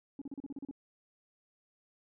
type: tone bursts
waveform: sine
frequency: 277.2 Hz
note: C#4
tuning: in tune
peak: -37 dBFS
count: 9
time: 0.19-0.712 s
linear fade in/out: 2 ms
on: 26 ms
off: 36 ms
effects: tanh soft clip ceiling -36 dBFS